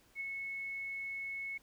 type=tone with ADSR envelope; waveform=sine; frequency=2197 Hz; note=C#7; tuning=16 cents flat; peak=-35 dBFS; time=0.15-1.58 s; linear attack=56 ms; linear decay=9 ms; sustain=-3 dB; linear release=9 ms; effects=pink hiss -67 dBFS RMS until 1.62 s